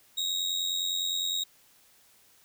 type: tone with amplitude modulation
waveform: 35% pulse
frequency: 3773 Hz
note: A#7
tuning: 20 cents sharp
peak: -23 dBFS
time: 0.17-1.44 s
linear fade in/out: 10 ms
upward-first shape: sine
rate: 89.8 Hz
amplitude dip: 60%
effects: white hiss -61 dBFS RMS until 2.44 s